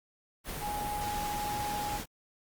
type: tone in noise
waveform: sine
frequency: 830.6 Hz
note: G#5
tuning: in tune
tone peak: -33 dBFS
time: 0.6-2 s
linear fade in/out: 50 ms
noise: pink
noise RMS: -38 dBFS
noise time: 0.44-2.06 s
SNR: +2 dB
effects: Opus 32 kbps